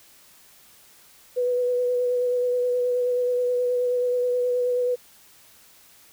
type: tone with vibrato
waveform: sine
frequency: 493.9 Hz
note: B4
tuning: in tune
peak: -20 dBFS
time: 1.36-4.96 s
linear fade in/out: 20 ms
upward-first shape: sine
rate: 9.4 Hz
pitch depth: 17 cents each way
effects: white hiss -53 dBFS RMS until 6.12 s